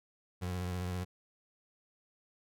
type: tone with vibrato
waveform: 30% pulse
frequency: 90.2 Hz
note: F#2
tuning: 44 cents flat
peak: -32 dBFS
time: 0.41-1.05 s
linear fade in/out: 20 ms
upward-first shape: sine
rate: 15 Hz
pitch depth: 34 cents each way
effects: none